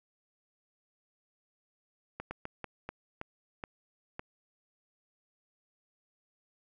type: slowing click train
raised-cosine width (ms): 0.5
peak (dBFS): -23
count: 8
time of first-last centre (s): 2.2-4.194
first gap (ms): 110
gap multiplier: 1.31
effects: none